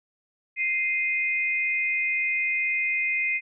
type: tone pair together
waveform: sine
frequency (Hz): 2093 / 2489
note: C7 / D#7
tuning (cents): 0 / 0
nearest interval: minor third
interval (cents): 300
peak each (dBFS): -25 / -26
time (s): 0.56-3.41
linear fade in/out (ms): 50
effects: none